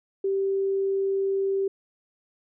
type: tone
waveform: sine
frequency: 390 Hz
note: G4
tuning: 9 cents flat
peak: -22 dBFS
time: 0.24-1.68 s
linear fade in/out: 5 ms
effects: none